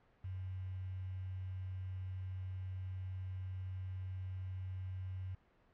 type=tone with quantisation; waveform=sine; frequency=93.3 Hz; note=F#2; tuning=15 cents sharp; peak=-40 dBFS; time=0.24-5.35 s; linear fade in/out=5 ms; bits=10; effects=pink hiss -70 dBFS RMS until 5.73 s + low-pass 2000 Hz 12 dB/octave